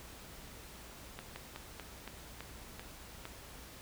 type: slowing click train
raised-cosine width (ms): 0.3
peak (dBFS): -27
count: 8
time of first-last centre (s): 1.19-3.254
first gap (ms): 170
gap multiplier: 1.18
effects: added 60 Hz sine -57 dBFS peak until 3.81 s + pink hiss -52 dBFS RMS until 3.81 s